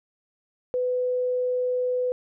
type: tone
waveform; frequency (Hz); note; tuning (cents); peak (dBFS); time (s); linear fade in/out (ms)
sine; 500; B4; +21; -22; 0.74-2.12; 0
effects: none